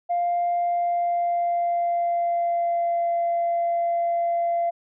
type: tone with pitch glide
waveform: sine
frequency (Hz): 698.5 to 685.7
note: F5 to F5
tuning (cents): 0 to -32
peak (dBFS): -19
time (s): 0.09-4.71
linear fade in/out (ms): 20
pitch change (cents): -32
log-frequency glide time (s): 0.51-3.12
effects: tanh soft clip ceiling -17 dBFS